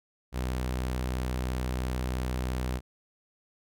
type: tone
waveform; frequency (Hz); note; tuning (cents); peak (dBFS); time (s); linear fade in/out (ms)
sawtooth; 63; B1; +35; -25; 0.32-2.81; 50
effects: none